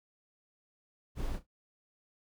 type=noise with echo; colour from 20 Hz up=brown; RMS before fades=-35 dBFS; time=1.15-1.4 s; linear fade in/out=50 ms; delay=34 ms; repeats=2; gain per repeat=-15 dB; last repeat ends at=1.468 s; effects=none